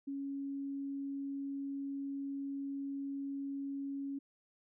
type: tone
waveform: sine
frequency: 277.2 Hz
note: C#4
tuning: in tune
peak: -37 dBFS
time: 0.07-4.19 s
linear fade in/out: 10 ms
effects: none